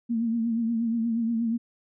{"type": "tone with vibrato", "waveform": "sine", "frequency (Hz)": 229.7, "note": "A#3", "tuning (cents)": -25, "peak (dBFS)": -23, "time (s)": [0.09, 1.58], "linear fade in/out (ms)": 20, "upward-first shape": "triangle", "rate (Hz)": 8.4, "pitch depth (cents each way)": 63, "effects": []}